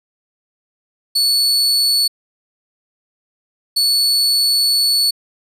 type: tone bursts at uneven times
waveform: 40% pulse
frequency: 4435 Hz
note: C#8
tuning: in tune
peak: -11 dBFS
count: 2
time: 1.15-2.08 / 3.76-5.11 s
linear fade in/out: 10 ms
effects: resampled to 32000 Hz